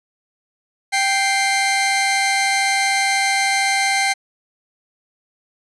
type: tone pair together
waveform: sawtooth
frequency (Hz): 784 / 2093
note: G5 / C7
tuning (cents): 0 / 0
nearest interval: octave + perfect fourth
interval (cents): 1700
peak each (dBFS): -15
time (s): 0.92-4.14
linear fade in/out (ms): 20
effects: resampled to 24000 Hz